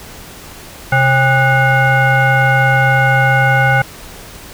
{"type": "tone with frequency modulation", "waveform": "sine", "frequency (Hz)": 803, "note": "G5", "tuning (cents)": 41, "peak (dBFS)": -8, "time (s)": [0.92, 3.82], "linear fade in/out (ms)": 5, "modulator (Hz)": 672, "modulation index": 1.6, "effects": ["pink hiss -34 dBFS RMS until 4.53 s"]}